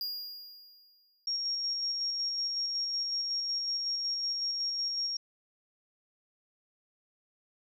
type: tone with exponential decay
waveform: square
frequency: 4837 Hz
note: D#8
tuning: 50 cents flat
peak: -32 dBFS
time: 0.01-1.26 s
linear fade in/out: 1 ms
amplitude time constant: 270 ms
type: tone with tremolo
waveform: sine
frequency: 5570 Hz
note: F8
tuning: 5 cents flat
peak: -29 dBFS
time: 1.27-5.17 s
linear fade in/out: 5 ms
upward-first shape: square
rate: 5.4 Hz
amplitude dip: 25%
effects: none